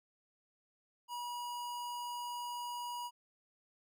square tone, 966 Hz, B5, 39 cents flat, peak -40 dBFS, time 1.08-3.11 s, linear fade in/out 50 ms, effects none

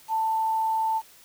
sine tone with quantisation, 887 Hz, A5, 14 cents sharp, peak -22 dBFS, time 0.08-1.02 s, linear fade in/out 50 ms, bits 8, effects white hiss -53 dBFS RMS until 1.24 s

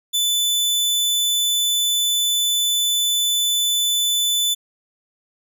sawtooth tone, 3500 Hz, A7, 10 cents flat, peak -14 dBFS, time 0.13-4.55 s, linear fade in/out 20 ms, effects none

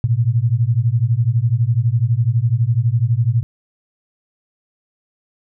sine beating tone pair, 111.1 / 123.1 Hz, A2 / B2, +17 / -5 cents, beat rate 12 Hz, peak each -16 dBFS, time 0.04-3.43 s, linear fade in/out 0 ms, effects none

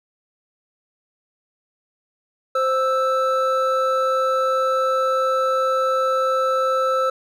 triangle tone pair together, 523.3 / 1318.6 Hz, C5 / E6, 0 / 0 cents, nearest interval octave + major third, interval 1600 cents, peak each -18 / -18 dBFS, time 2.55-7.1 s, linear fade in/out 5 ms, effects none

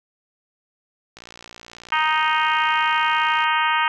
click train, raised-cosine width 0.2 ms, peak -22 dBFS, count 134, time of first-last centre 1.17-3.44 s, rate 58.6 Hz
harmonic tone, 311.5 Hz, D#4, 2 cents sharp, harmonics 3 / 4 / 5 / 6 / 7 / 8 / 9 / 10, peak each -21 / -23 / -25 / -27 / -28 / -29 / -30 / -31 dBFS, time 1.92-3.88 s, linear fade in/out 2 ms
effects none

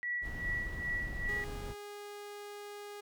sine tone with tremolo, 1941 Hz, B6, 31 cents flat, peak -32 dBFS, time 0.03-1.44 s, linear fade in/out 0 ms, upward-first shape sine, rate 2.5 Hz, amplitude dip 75%
brown noise, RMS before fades -41 dBFS, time 0.21-1.75 s, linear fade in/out 50 ms
sawtooth tone, 411.2 Hz, G#4, 17 cents flat, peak -40 dBFS, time 1.28-3.01 s, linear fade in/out 10 ms
effects none

